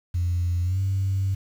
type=tone with pitch glide; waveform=sine; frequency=87.6 to 96.64 Hz; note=F2 to G2; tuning=+6 to -24 cents; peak=-20 dBFS; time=0.14-1.35 s; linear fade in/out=10 ms; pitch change=+170 cents; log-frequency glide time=0.62-0.8 s; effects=tanh soft clip ceiling -17 dBFS + 8-bit